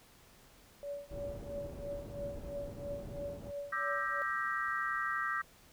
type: tone with tremolo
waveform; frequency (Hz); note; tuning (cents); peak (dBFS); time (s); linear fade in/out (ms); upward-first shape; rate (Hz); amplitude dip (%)
sine; 571; D5; -49; -36; 0.83-4.22; 0; triangle; 3; 100
type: low-pass noise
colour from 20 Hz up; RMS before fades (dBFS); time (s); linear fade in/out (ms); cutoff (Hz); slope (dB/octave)
pink; -46; 1.1-3.52; 20; 490; 12
type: chord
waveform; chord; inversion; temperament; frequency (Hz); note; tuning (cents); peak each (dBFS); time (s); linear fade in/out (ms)
sine; E half-diminished seventh; third; just; 1186.7 / 1318.5 / 1582.2 / 1898.7; D6 / E6 / G6 / Bb6; +18 / 0 / +16 / +31; -38; 3.72-5.42; 10
effects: pink hiss -61 dBFS RMS until 5.72 s